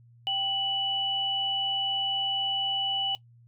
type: tone pair together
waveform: sine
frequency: 784 / 2960 Hz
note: G5 / F#7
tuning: 0 / 0 cents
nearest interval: octave + major seventh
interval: 2300 cents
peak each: -33 / -26 dBFS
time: 0.27-3.15 s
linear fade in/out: 0 ms
effects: noise-tail reverb RT60 0.1 s tail -19 dB re dry + added 118 Hz sine -53 dBFS peak until 3.47 s